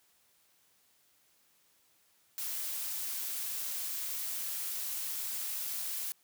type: noise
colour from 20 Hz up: blue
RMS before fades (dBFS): -37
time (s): 2.38-6.12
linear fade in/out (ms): 0
effects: white hiss -69 dBFS RMS until 6.23 s + high-pass 60 Hz 12 dB/octave